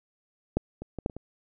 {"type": "clicks", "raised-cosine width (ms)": 2, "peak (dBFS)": [-10, -24, -21, -11, -29, -25], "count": 6, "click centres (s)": [0.57, 0.82, 0.987, 1.061, 1.098, 1.166], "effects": []}